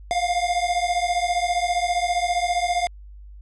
square beating tone pair, 698.5 / 713.5 Hz, F5 / F5, 0 / +37 cents, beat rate 15 Hz, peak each -24 dBFS, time 0.11-2.87 s, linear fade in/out 0 ms, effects added 50 Hz sine -39 dBFS peak until 3.41 s + resampled to 22050 Hz

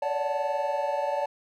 triangle chord, D major seventh, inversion third, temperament equal with one note detuned, 566.7 / 587.3 / 740 / 880 Hz, C#5 / D5 / F#5 / A5, +38 / 0 / 0 / 0 cents, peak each -28 / -30 / -33 / -28 dBFS, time 0.02-1.26 s, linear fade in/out 5 ms, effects none

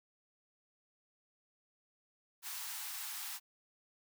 white high-pass noise, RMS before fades -43 dBFS, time 2.42-3.4 s, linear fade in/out 50 ms, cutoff 750 Hz, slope 96 dB/octave, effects none

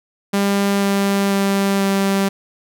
sawtooth tone with pitch steps, 199.5 / 198.35 / 197.21 / 196.07 Hz, G3 / G3 / G3 / G3, +31 / +21 / +11 / +1 cents, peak -11 dBFS, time 0.33-2.29 s, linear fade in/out 10 ms, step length 490 ms, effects none

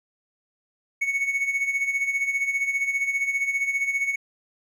triangle tone with tremolo, 2217 Hz, C#7, in tune, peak -18 dBFS, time 1.01-4.16 s, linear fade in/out 10 ms, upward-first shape sine, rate 15 Hz, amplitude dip 65%, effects none

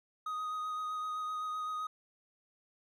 triangle tone with vibrato, 1249 Hz, D#6, 6 cents sharp, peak -33 dBFS, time 0.26-1.87 s, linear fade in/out 5 ms, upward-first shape sine, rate 7.8 Hz, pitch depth 15 cents each way, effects none

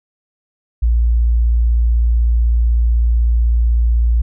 sine tone, 58 Hz, A#1, 8 cents flat, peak -10 dBFS, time 0.82-4.22 s, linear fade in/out 10 ms, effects none

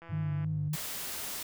click train, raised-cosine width 0.5 ms, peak -35 dBFS, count 72, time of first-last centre 0.02-0.445 s, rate 167 Hz
triangle tone, 100 Hz, G2, 35 cents sharp, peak -35 dBFS, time 0.09-0.69 s, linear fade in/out 5 ms
sine tone with vibrato, 152 Hz, D#3, 40 cents flat, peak -30 dBFS, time 0.12-0.76 s, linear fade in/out 10 ms, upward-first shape sine, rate 3.4 Hz, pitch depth 44 cents each way
white noise, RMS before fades -38 dBFS, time 0.73-1.43 s, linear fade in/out 5 ms
effects none

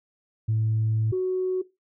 sine tone pair in turn, 110 / 370.9 Hz, A2 / F#4, 0 / +4 cents, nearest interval octave + major sixth, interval 2104 cents, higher second, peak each -20 / -21 dBFS, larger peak first, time 0.48-1.12 / 1.12-1.62 s, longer first, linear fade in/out 10 ms, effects noise-tail reverb RT60 0.2 s tail -17 dB re dry + tanh soft clip ceiling -17 dBFS

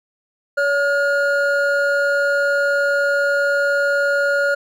triangle tone pair together, 566.3 / 1427 Hz, C#5 / F6, +37 / +37 cents, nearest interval octave + major third, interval 1600 cents, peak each -16 dBFS, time 0.57-4.55 s, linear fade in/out 10 ms, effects none

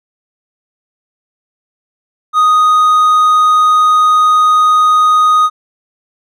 triangle tone, 1244.5 Hz, D#6, in tune, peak -4 dBFS, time 2.33-5.5 s, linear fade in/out 50 ms, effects none

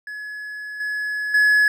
triangle tone with level steps, 1696 Hz, G#6, 36 cents sharp, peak -28 / -21 / -11 dBFS, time 0.07-1.68 s, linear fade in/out 2 ms, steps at 0.8 / 1.34 s, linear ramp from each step 5 ms, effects none

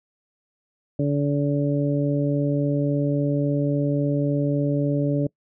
harmonic tone, 143.6 Hz, D3, 39 cents flat, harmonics 1 / 2 / 3 / 4, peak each -22 / -23 / -30 / -28 dBFS, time 0.99-5.27 s, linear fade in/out 5 ms, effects noise-tail reverb RT60 0.1 s tail -24 dB re dry

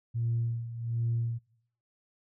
sine tone with tremolo, 116.54 Hz, A#2, in tune, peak -25 dBFS, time 0.14-1.39 s, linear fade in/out 20 ms, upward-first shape sine, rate 1.3 Hz, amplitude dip 75%, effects noise-tail reverb RT60 0.7 s tail -23 dB re dry + tanh soft clip ceiling -22 dBFS

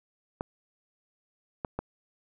clicks, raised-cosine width 1 ms, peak -17 dBFS, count 3, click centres 0.409 / 1.648 / 1.79 s, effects none

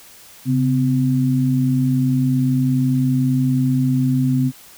sine tone pair together, 135.45 / 255.7 Hz, C#3 / C4, -40 / -40 cents, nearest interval major seventh, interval 1100 cents, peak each -17 dBFS, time 0.45-4.52 s, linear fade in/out 50 ms, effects white hiss -44 dBFS RMS until 4.77 s

